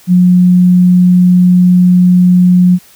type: tone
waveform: sine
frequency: 180 Hz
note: F#3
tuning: 47 cents flat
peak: -3 dBFS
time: 0.07-2.79 s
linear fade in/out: 50 ms
effects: white hiss -42 dBFS RMS until 2.95 s